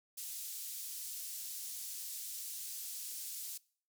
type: band-pass noise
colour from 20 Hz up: white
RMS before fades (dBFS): -44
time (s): 0.17-3.58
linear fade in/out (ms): 10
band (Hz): 5200 to 16000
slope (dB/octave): 12
effects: noise-tail reverb RT60 0.5 s tail -23 dB re dry